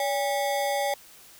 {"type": "ring-modulated tone", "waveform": "square", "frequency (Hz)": 690, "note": "F5", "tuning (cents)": -21, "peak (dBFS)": -22, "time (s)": [0, 0.94], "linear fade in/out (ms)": 2, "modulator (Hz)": 121, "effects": ["white hiss -51 dBFS RMS until 1.39 s"]}